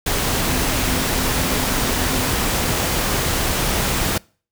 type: tone in noise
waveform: sine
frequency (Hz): 255.3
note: C4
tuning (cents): -42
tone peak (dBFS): -29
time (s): 0.48-2.3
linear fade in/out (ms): 5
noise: pink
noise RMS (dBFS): -20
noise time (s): 0.06-4.18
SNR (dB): -12
effects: noise-tail reverb RT60 0.4 s tail -25 dB re dry